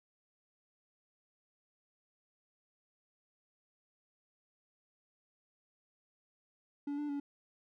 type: tone with pitch steps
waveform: triangle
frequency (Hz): 286.6 / 294.2 / 284.5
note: D4 / D4 / C#4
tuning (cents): -42 / +3 / +45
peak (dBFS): -33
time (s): 6.87-7.2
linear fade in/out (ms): 5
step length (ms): 110
effects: none